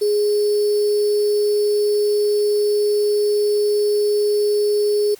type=tone with sample-and-hold; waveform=sine; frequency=415.3 Hz; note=G#4; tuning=in tune; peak=-14 dBFS; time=0.01-5.15 s; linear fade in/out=10 ms; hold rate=4900 Hz; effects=white hiss -46 dBFS RMS until 5.19 s + MP3 96 kbps